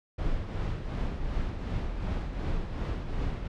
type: noise with tremolo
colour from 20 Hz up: brown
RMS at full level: -29 dBFS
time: 0.18-3.48 s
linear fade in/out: 10 ms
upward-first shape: triangle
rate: 2.7 Hz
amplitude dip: 55%
effects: low-pass 4000 Hz 12 dB/octave